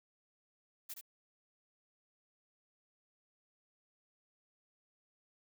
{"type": "noise with echo", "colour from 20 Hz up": "blue", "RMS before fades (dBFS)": -44, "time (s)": [0.89, 0.94], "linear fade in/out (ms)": 10, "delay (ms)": 72, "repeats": 1, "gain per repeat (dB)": -5, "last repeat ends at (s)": 1.012, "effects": []}